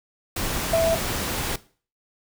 sine tone in noise, 659.3 Hz, E5, in tune, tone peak -16 dBFS, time 0.73-0.95 s, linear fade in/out 5 ms, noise pink, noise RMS -27 dBFS, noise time 0.36-1.56 s, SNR +8 dB, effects noise-tail reverb RT60 0.4 s tail -18 dB re dry

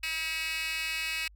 10% pulse tone with high-pass filter, 320.9 Hz, E4, 46 cents flat, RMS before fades -33 dBFS, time 0.03-1.28 s, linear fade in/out 5 ms, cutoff 2700 Hz, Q 7.4, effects added 50 Hz sine -52 dBFS peak until 1.35 s

